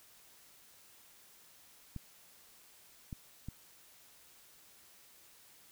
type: clicks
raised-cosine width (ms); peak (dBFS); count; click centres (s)
5; -29; 3; 1.963 / 3.128 / 3.486
effects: white hiss -61 dBFS RMS until 5.71 s